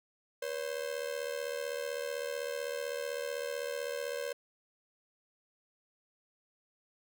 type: ring-modulated tone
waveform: 45% pulse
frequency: 523.3 Hz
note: C5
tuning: in tune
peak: -32 dBFS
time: 0.42-4.33 s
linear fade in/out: 5 ms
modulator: 37.9 Hz
effects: none